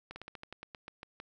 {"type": "slowing click train", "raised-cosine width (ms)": 0.3, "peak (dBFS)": -28, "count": 12, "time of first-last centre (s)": [0.11, 1.201], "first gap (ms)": 50, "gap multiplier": 1.13, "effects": []}